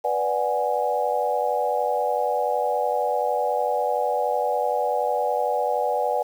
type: chord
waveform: sine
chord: G# half-diminished seventh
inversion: first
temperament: equal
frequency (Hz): 493.9 / 587.3 / 740 / 830.6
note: B4 / D5 / F#5 / G#5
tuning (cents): 0 / 0 / 0 / 0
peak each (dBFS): -26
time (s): 0.04-6.23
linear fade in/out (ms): 10
effects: 8-bit